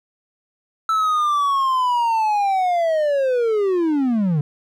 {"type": "linear sweep", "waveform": "triangle", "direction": "down", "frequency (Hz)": [1323, 140], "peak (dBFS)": -14, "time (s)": [0.89, 4.41], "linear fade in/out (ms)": 2, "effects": []}